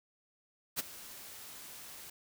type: noise with ADSR envelope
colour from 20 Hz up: white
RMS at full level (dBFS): -32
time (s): 0.76-2.1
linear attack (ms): 34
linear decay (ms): 18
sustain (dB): -17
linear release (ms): 4
effects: none